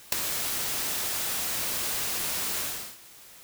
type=noise with ADSR envelope; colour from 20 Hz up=white; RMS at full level=-18 dBFS; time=0.12-2.98 s; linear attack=5 ms; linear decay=4 ms; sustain=-12 dB; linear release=390 ms; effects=white hiss -50 dBFS RMS until 3.43 s